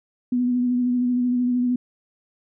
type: tone with vibrato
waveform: sine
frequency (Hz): 246.9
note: B3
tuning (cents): 0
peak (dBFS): -18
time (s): 0.32-1.76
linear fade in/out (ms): 5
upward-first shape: sine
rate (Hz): 13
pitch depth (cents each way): 24
effects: none